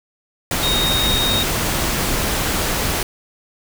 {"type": "tone in noise", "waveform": "sine", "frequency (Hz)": 3729, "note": "A#7", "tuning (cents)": 0, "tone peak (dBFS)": -18, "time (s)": [0.63, 1.43], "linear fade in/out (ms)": 2, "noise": "pink", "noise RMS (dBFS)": -20, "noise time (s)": [0.51, 3.03], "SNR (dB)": -1, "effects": []}